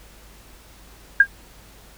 sine tone with exponential decay, 1614 Hz, G#6, 50 cents flat, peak -4 dBFS, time 1.2-1.27 s, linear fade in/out 5 ms, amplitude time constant 15 ms, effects added 50 Hz sine -49 dBFS peak until 1.97 s + pink hiss -49 dBFS RMS until 1.97 s

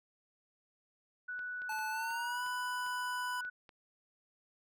sine tone, 1480 Hz, F#6, in tune, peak -38 dBFS, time 1.28-3.5 s, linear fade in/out 10 ms
clicks, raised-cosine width 0.3 ms, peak -39 dBFS, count 9, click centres 1.392 / 1.619 / 1.723 / 1.788 / 2.106 / 2.464 / 2.864 / 3.45 / 3.692 s
square tone with pitch glide, 871 to 994.8 Hz, A5 to B5, -18 to +12 cents, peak -38 dBFS, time 1.69-3.41 s, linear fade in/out 5 ms, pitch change +230 cents, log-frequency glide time 1.9-2.44 s
effects none

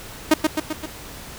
sawtooth tone with echo, 311.1 Hz, D#4, in tune, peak -7 dBFS, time 0.31-0.34 s, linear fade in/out 5 ms, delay 130 ms, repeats 4, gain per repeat -4 dB, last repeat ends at 0.86 s, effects pink hiss -38 dBFS RMS until 1.38 s

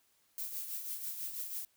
violet noise with tremolo, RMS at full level -38 dBFS, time 0.38-1.65 s, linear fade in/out 0 ms, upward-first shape triangle, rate 6.1 Hz, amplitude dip 60%, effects white hiss -72 dBFS RMS until 1.76 s

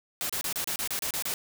white noise bursts, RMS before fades -31 dBFS, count 10, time 0.21-1.339 s, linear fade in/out 0 ms, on 85 ms, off 31 ms, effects none

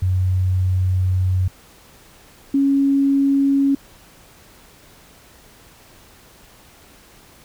sine tone pair in turn, 92.5 / 276.5 Hz, F#2 / C#4, 0 / -4 cents, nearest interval octave + perfect fifth, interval 1896 cents, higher second, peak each -15 / -13 dBFS, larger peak second, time 0.02-1.48 / 2.54-3.75 s, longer first, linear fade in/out 5 ms, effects pink hiss -48 dBFS RMS until 7.44 s

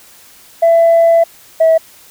sine tone pair in turn, 668 / 647.9 Hz, E5 / E5, +23 / -30 cents, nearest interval minor second, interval 53 cents, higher first, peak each -4 dBFS, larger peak neither, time 0.62-1.24 / 1.6-1.78 s, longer first, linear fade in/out 10 ms, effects tanh soft clip ceiling -3 dBFS + white hiss -42 dBFS RMS until 2.1 s

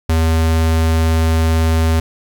square tone, 81 Hz, E2, 30 cents flat, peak -12 dBFS, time 0.09-2 s, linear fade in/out 5 ms, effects 8-bit

